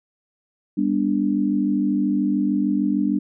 sine chord, G major, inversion none, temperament equal with one note detuned, 200.5 / 246.9 / 293.7 Hz, G3 / B3 / D4, +39 / 0 / 0 cents, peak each -22 / -24 / -21 dBFS, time 0.77-3.19 s, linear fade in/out 10 ms, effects none

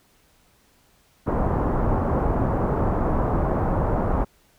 pink low-pass noise, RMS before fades -22 dBFS, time 1.26-4.25 s, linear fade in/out 20 ms, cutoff 1100 Hz, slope 24 dB/octave, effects pink hiss -60 dBFS RMS until 4.58 s

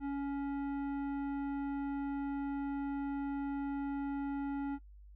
triangle tone with tanh clipping, 280 Hz, C#4, 18 cents sharp, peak -36 dBFS, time 0-4.79 s, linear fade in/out 50 ms, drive 16 dB, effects noise-tail reverb RT60 0.1 s tail -19 dB re dry + added 50 Hz sine -52 dBFS peak until 5.15 s

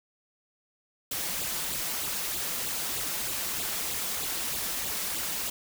white noise with flanger, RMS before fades -32 dBFS, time 1.11-5.5 s, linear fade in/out 5 ms, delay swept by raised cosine 0.25 to 6.05 ms, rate 3.2 Hz, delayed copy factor +0.65, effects none

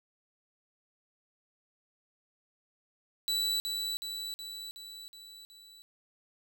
40% pulse tone with echo, 3951 Hz, B7, in tune, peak -27 dBFS, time 3.28-3.6 s, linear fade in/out 0 ms, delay 370 ms, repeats 6, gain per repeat -4 dB, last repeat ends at 5.82 s, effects none

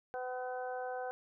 harmonic tone, 252.5 Hz, B3, 39 cents sharp, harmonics 2 / 3 / 4 / 5 / 6, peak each -40 / -40 / -52 / -55 / -47 dBFS, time 0.14-1.11 s, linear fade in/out 0 ms, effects none

